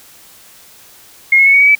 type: tone with pitch steps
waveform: sine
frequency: 2147 / 2177 / 2207 / 2238 / 2269 / 2301 Hz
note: C7 / C#7 / C#7 / C#7 / C#7 / D7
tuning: +44 / -32 / -8 / +16 / +40 / -36 cents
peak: -5 dBFS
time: 1.32-1.752 s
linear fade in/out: 5 ms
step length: 72 ms
effects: white hiss -42 dBFS RMS until 1.79 s